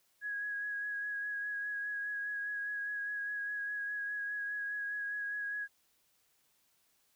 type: tone with vibrato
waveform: sine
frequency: 1661.2 Hz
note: G#6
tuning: in tune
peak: -35 dBFS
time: 0.21-5.68 s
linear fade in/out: 50 ms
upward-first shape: sine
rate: 4.9 Hz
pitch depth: 19 cents each way
effects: white hiss -73 dBFS RMS until 7.15 s